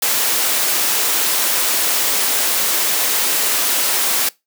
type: high-pass noise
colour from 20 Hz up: white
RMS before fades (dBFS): -17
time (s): 0.02-4.29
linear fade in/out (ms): 5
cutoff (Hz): 300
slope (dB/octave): 12
effects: noise-tail reverb RT60 0.2 s tail -22 dB re dry